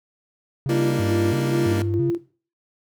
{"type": "tone with vibrato", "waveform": "triangle", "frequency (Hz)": 116.5, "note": "A#2", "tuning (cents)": -1, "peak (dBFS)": -20, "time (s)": [0.66, 2.1], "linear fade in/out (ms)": 0, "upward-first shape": "square", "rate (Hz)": 1.5, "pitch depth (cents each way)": 270}
{"type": "chord", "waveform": "25% pulse", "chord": "Eb major seventh", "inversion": "first", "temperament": "equal", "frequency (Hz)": [196, 233.1, 293.7, 311.1], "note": ["G3", "Bb3", "D4", "Eb4"], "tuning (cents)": [0, 0, 0, 0], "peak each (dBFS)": [-28, -24, -28, -28], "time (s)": [0.69, 1.82], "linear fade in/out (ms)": 2}
{"type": "tone with tremolo", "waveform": "sine", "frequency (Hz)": 341.3, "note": "F4", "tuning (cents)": -40, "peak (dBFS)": -20, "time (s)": [0.69, 2.18], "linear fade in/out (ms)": 10, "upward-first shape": "square", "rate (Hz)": 2.4, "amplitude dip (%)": 50}
{"effects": ["noise-tail reverb RT60 0.4 s tail -17 dB re dry"]}